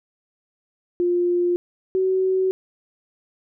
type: tone pair in turn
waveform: sine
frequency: 351.9 / 376.4 Hz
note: F4 / F#4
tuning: +13 / +30 cents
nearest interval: minor second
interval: 117 cents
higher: second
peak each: -17 dBFS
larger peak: neither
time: 1-1.56 / 1.95-2.51 s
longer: neither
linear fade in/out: 0 ms
effects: none